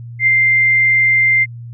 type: tone with ADSR envelope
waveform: sine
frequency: 2093 Hz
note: C7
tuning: in tune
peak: -7 dBFS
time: 0.19-1.46 s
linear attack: 81 ms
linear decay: 8 ms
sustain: -2 dB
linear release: 34 ms
effects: added 118 Hz sine -28 dBFS peak until 1.73 s